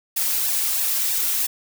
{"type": "noise with flanger", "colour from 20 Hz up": "blue", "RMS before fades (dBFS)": -22, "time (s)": [0.16, 1.47], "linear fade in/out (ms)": 10, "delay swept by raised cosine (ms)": [1.1, 3.7], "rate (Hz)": 3.1, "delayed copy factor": 0.9, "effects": []}